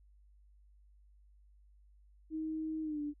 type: tone with pitch glide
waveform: sine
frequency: 315.1 to 294 Hz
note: D#4 to D4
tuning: +22 to +2 cents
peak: -35 dBFS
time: 2.3-3.14 s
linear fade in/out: 50 ms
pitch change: -120 cents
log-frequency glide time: 2.82-3.01 s
effects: added 50 Hz sine -60 dBFS peak until 3.2 s